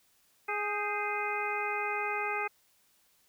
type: harmonic tone with a mistuned harmonic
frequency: 415.3 Hz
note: G#4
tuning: in tune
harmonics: 1 / 2 / 3 / 4 / 5 / 6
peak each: -38 / -36 / -37 / -40 / -37 / -37 dBFS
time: 0.48-2.48 s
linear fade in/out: 10 ms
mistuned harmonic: 4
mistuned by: -91 cents
effects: white hiss -68 dBFS RMS until 3.28 s